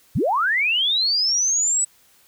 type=linear sweep; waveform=sine; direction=up; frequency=69.3 to 7980 Hz; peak=-17 dBFS; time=0.15-1.85 s; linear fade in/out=10 ms; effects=white hiss -56 dBFS RMS until 2.27 s